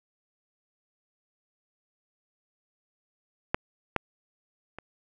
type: clicks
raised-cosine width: 0.5 ms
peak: -8 / -9 / -24 dBFS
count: 3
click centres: 3.545 / 3.963 / 4.786 s
effects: none